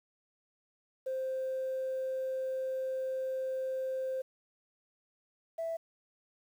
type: tone pair in turn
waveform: sine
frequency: 523.3 / 659.3 Hz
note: C5 / E5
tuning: 0 / 0 cents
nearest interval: major third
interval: 400 cents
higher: second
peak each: -31 / -32 dBFS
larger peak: first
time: 1.06-4.22 / 5.58-5.77 s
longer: first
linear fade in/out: 10 ms
effects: tanh soft clip ceiling -28 dBFS + 10-bit